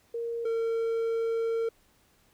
sine / triangle tone pair in turn, 465.8 / 456.2 Hz, A#4 / A#4, -1 / -37 cents, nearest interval unison, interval 36 cents, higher first, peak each -30 / -24 dBFS, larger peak second, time 0.14-0.45 / 0.45-1.69 s, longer second, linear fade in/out 5 ms, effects pink hiss -65 dBFS RMS until 2.33 s

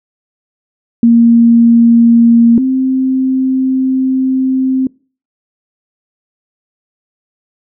sine tone pair in turn, 233.1 / 261.6 Hz, A#3 / C4, 0 / 0 cents, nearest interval major second, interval 200 cents, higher second, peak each -3 / -9 dBFS, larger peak first, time 1.03-2.58 / 2.58-4.87 s, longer second, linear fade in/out 2 ms, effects noise-tail reverb RT60 0.4 s tail -25 dB re dry

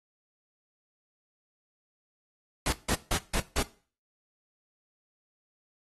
pink noise bursts, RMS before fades -28 dBFS, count 5, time 2.66-3.625 s, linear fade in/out 2 ms, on 65 ms, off 160 ms, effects noise-tail reverb RT60 0.4 s tail -18 dB re dry + AAC 32 kbps

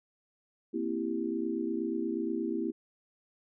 sine chord, C dominant seventh, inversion third, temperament equal, 233.1 / 261.6 / 329.6 / 392 Hz, Bb3 / C4 / E4 / G4, 0 / 0 / 0 / 0 cents, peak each -36 / -37 / -33 / -37 dBFS, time 0.73-2.72 s, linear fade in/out 20 ms, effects none

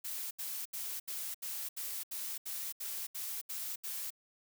blue noise bursts, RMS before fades -40 dBFS, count 12, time 0.04-4.105 s, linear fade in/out 10 ms, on 270 ms, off 75 ms, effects none

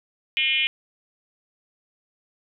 sine tone with frequency modulation, 2710 Hz, E7, 47 cents sharp, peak -19 dBFS, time 0.37-0.67 s, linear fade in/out 0 ms, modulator 285 Hz, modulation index 1.9, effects none

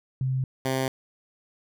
sine / 10% pulse tone pair in turn, 130.81 / 131.87 Hz, C3 / C3, 0 / +14 cents, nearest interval unison, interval 14 cents, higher second, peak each -23 / -16 dBFS, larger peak second, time 0.21-0.44 / 0.65-0.88 s, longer neither, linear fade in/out 2 ms, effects none

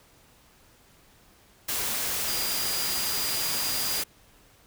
sine tone in noise, 4853 Hz, D#8, 44 cents flat, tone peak -32 dBFS, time 2.27-4.02 s, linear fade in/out 10 ms, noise white, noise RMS -29 dBFS, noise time 1.68-4.04 s, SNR -6 dB, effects pink hiss -58 dBFS RMS until 4.66 s

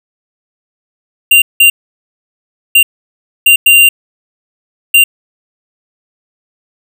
square tone bursts at uneven times, 2781 Hz, F7, 8 cents flat, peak -3 dBFS, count 6, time 1.31-1.42 / 1.6-1.7 / 2.75-2.83 / 3.46-3.56 / 3.66-3.89 / 4.94-5.04 s, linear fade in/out 5 ms, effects none

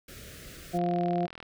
pink band-stop noise, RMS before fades -46 dBFS, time 0.08-0.78 s, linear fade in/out 5 ms, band 630 to 1300 Hz, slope 48 dB/octave
harmonic tone, 174.9 Hz, F3, 3 cents sharp, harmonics 1 / 2 / 3 / 4, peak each -29 / -31 / -38 / -29 dBFS, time 0.73-1.27 s, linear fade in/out 20 ms
click train, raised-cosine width 0.3 ms, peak -27 dBFS, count 27, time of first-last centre 0.79-1.427 s, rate 40.8 Hz
effects none

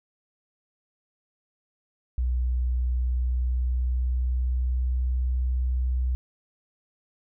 sine tone with pitch glide, 61.8 to 62.88 Hz, B1 to B1, +2 to +32 cents, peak -22 dBFS, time 2.18-6.15 s, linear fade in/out 0 ms, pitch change +30 cents, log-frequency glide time 2.85-5.27 s, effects none

